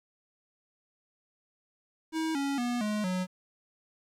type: tone with pitch steps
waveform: square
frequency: 320 / 278.6 / 242.5 / 211.1 / 183.79 Hz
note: D#4 / C#4 / B3 / G#3 / F#3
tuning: +49 / +9 / -31 / +29 / -11 cents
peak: -29 dBFS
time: 2.12-3.27 s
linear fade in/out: 50 ms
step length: 230 ms
effects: low-pass 10000 Hz 12 dB/octave + 10-bit